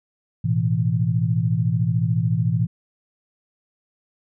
sine chord, A suspended second, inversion none, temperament just, 110 / 123.75 / 165 Hz, A2 / B2 / E3, 0 / +4 / +2 cents, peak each -22 dBFS, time 0.44-2.67 s, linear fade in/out 10 ms, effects none

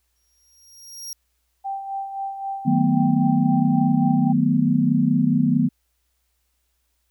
sawtooth tone with exponential growth, 5620 Hz, F8, 10 cents sharp, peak -27 dBFS, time 0.16-1.13 s, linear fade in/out 1 ms, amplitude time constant 210 ms
sine tone with tremolo, 784 Hz, G5, in tune, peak -24 dBFS, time 1.64-4.33 s, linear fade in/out 20 ms, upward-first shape sine, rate 3.8 Hz, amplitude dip 55%
sine chord, B dominant seventh, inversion first, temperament just, 154.34 / 185.21 / 222.2 / 246.9 Hz, D#3 / F#3 / A3 / B3, -14 / +2 / +17 / 0 cents, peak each -22 / -23 / -22 / -19 dBFS, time 2.65-5.69 s, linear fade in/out 20 ms
effects added 60 Hz sine -70 dBFS peak until 7.1 s + white hiss -72 dBFS RMS until 7.1 s

